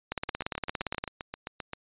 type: two click trains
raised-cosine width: 0.3 ms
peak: -19 / -14 dBFS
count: 12 / 17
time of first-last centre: 0.29-1.734 / 0.12-1.04 s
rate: 7.62 / 17.4 Hz
effects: resampled to 8000 Hz